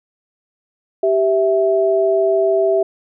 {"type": "tone pair together", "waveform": "sine", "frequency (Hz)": [390, 656.7], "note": ["G4", "E5"], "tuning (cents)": [-9, -7], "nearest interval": "major sixth", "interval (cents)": 902, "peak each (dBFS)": -15, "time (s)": [1.03, 2.83], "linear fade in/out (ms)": 5, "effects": []}